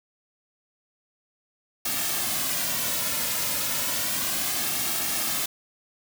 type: noise with flanger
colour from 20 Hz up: white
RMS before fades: -27 dBFS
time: 1.85-5.46 s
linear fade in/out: 5 ms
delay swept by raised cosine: 2 to 2.61 ms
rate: 0.32 Hz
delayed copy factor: -0.55
effects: none